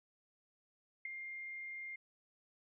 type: tone with ADSR envelope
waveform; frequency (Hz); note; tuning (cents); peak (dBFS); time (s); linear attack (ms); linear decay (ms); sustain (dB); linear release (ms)
sine; 2114; C7; +17; -35; 1.05-1.96; 5; 6; -8; 7
effects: none